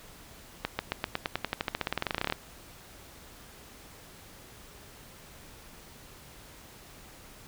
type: accelerating click train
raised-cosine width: 0.3 ms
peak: -12 dBFS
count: 26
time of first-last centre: 0.65-2.324 s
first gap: 140 ms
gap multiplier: 0.93
effects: pink hiss -51 dBFS RMS until 7.47 s